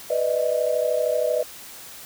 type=tone cluster; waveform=sine; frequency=495.9 / 600 / 633 Hz; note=B4 / D5 / D#5; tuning=+7 / +37 / +30 cents; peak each=-24 dBFS; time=0.1-1.43 s; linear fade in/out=5 ms; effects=white hiss -41 dBFS RMS until 2.05 s